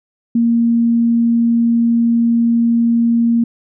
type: tone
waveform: sine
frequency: 233.1 Hz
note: A#3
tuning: in tune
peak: -10 dBFS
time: 0.35-3.44 s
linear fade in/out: 5 ms
effects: none